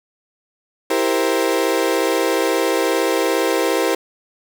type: chord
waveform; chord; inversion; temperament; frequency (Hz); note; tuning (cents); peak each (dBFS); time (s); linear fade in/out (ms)
35% pulse; C dominant seventh; first; equal; 329.6 / 392 / 466.2 / 523.3; E4 / G4 / Bb4 / C5; 0 / 0 / 0 / 0; -20; 0.9-3.95; 5
effects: none